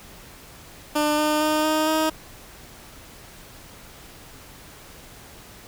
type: tone with pitch steps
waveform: 15% pulse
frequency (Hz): 299.6 / 303.3 / 307 / 310.7 / 314.5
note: D4 / D#4 / D#4 / D#4 / D#4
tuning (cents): +35 / -44 / -23 / -2 / +19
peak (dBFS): -13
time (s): 0.95-2.1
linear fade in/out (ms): 10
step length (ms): 230
effects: pink hiss -45 dBFS RMS until 5.67 s